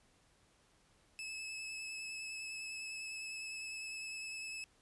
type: tone with vibrato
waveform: sawtooth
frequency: 2600 Hz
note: E7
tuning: 24 cents flat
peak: -39 dBFS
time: 1.19-4.64 s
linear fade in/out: 0 ms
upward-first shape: sine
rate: 9.9 Hz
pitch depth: 17 cents each way
effects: pink hiss -70 dBFS RMS until 4.81 s + resampled to 24000 Hz